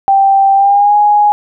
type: tone with pitch glide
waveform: sine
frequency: 784 to 830.6 Hz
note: G5 to G#5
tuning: 0 to 0 cents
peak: -5 dBFS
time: 0.08-1.32 s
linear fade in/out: 0 ms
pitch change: +100 cents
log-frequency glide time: 0.54-0.96 s
effects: none